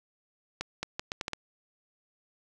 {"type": "accelerating click train", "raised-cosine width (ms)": 0.2, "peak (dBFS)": -15, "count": 7, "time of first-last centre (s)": [0.61, 1.333], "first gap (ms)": 220, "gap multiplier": 0.75, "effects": []}